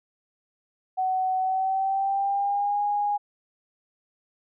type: tone with pitch glide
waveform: sine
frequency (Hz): 750 to 822.6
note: F#5 to G#5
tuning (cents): +23 to -17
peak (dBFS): -22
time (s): 0.97-3.18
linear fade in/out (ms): 20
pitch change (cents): +160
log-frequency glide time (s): 1.38-2.82
effects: none